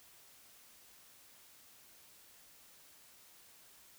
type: silence
effects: white hiss -61 dBFS RMS until 3.98 s